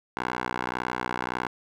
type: tone with band-pass filter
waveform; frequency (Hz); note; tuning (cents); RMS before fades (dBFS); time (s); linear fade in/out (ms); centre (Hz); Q
10% pulse; 61.74; B1; 0; -31; 0.17-1.48; 0; 1200; 1.3
effects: none